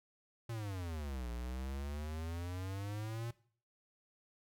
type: exponential two-way sweep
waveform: square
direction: down then up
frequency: 118.9 to 58.27 to 118.9 Hz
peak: -40 dBFS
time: 0.49-3.31 s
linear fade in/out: 5 ms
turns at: 1.3 s
effects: noise-tail reverb RT60 0.5 s tail -19 dB re dry